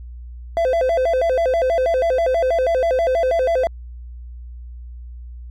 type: tone with vibrato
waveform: triangle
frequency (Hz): 587.3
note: D5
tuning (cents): 0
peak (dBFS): -13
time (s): 0.57-3.67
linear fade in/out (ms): 0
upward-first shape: square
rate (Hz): 6.2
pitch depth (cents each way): 230
effects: added 60 Hz sine -32 dBFS peak until 5.5 s